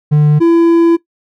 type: tone pair in turn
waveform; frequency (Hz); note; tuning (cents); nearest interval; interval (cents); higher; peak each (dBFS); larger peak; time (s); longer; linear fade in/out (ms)
triangle; 149.5 / 335.6; D3 / E4; +31 / +31; octave + major second; 1400; second; -3; neither; 0.11-0.4 / 0.4-0.97; second; 20
effects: noise-tail reverb RT60 0.1 s tail -17 dB re dry